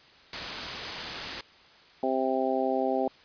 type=noise; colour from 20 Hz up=white; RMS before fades=-33 dBFS; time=0.33-1.41 s; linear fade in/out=2 ms
type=harmonic tone; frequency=131.4 Hz; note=C3; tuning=8 cents sharp; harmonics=2 / 3 / 4 / 5 / 6; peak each=-31 / -31 / -31 / -31 / -31 dBFS; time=2.03-3.08 s; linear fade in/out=2 ms
effects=white hiss -55 dBFS RMS until 3.24 s + resampled to 11025 Hz